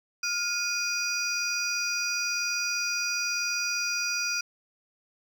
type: tone cluster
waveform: triangle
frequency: 1408 / 2466 / 4809 / 5790 Hz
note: F6 / D#7 / D8 / F#8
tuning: +14 / -16 / +40 / -38 cents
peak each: -31 dBFS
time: 0.23-4.41 s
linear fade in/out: 5 ms
effects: none